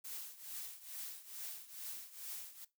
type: noise with tremolo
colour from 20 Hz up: blue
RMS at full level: -44 dBFS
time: 0.04-2.65 s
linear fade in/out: 10 ms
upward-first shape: triangle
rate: 2.3 Hz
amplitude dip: 85%
effects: noise-tail reverb RT60 0.2 s tail -18 dB re dry